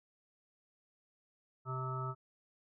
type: harmonic tone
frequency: 129.7 Hz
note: C3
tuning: 15 cents flat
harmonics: 1 / 3 / 5 / 7 / 9 / 10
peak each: -38 / -47 / -50 / -49 / -49 / -41 dBFS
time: 1.65-2.15 s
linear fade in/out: 50 ms
effects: none